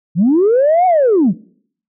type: linear two-way sweep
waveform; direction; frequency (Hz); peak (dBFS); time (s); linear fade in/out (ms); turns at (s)
sine; up then down; 149.5 to 752 to 149.5; -7; 0.15-1.34; 50; 0.86
effects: noise-tail reverb RT60 0.6 s tail -23 dB re dry + tanh soft clip ceiling -5 dBFS